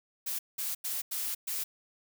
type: noise bursts at uneven times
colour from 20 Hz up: blue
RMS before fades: -34 dBFS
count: 5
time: 0.26-0.39 / 0.58-0.75 / 0.84-1.02 / 1.11-1.35 / 1.47-1.64 s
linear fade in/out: 10 ms
effects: none